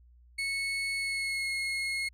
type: tone with pitch glide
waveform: 35% pulse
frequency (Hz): 2203 to 2163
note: C#7 to C#7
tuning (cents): -11 to -43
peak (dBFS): -28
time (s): 0.38-2.09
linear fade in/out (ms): 10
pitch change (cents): -32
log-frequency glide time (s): 0.97-1.5
effects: added 60 Hz sine -55 dBFS peak until 2.13 s + low-pass 11000 Hz 12 dB/octave